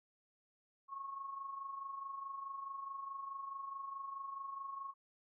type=tone with amplitude modulation; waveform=sine; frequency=1095 Hz; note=C#6; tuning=22 cents flat; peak=-40 dBFS; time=0.88-4.94 s; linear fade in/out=50 ms; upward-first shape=sine; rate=24.7 Hz; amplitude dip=55%; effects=none